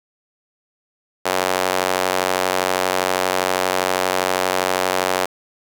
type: tone with high-pass filter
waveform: sawtooth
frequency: 92.5 Hz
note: F#2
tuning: in tune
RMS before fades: -20 dBFS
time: 1.25-5.26 s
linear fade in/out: 10 ms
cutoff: 590 Hz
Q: 1.2
effects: 7-bit